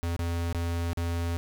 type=tone with dropouts; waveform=square; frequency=85 Hz; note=F2; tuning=46 cents flat; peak=-28 dBFS; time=0.03-1.37 s; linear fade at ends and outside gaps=0 ms; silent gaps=0.164-0.192 / 0.527-0.547 / 0.932-0.973 s; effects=none